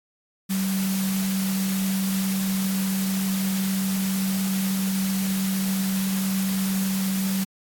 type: tone in noise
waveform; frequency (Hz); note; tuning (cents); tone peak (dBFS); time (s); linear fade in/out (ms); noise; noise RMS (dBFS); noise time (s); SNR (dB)
sine; 191.5; G3; -40; -22; 0.49-7.45; 20; white; -32; 0.49-7.45; +7
effects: AAC 64 kbps